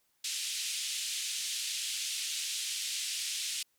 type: band-pass noise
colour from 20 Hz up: pink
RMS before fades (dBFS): -36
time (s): 0.24-3.63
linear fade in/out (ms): 5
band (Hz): 2800 to 9800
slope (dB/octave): 24
effects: white hiss -74 dBFS RMS until 3.78 s